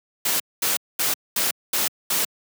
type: noise bursts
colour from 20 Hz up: white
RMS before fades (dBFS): -22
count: 6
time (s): 0.25-2.25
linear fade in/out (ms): 5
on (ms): 150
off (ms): 220
effects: high-pass 150 Hz 12 dB/octave